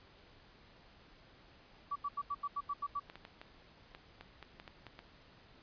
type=tone bursts; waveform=sine; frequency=1147 Hz; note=D6; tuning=41 cents flat; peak=-34 dBFS; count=9; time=1.91-2.998 s; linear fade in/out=10 ms; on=48 ms; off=82 ms
type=clicks; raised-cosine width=0.3 ms; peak=-32 dBFS; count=11; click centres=3.099 / 3.156 / 3.251 / 3.415 / 3.949 / 4.21 / 4.427 / 4.599 / 4.678 / 4.867 / 4.991 s
effects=pink hiss -61 dBFS RMS until 5.62 s + resampled to 11025 Hz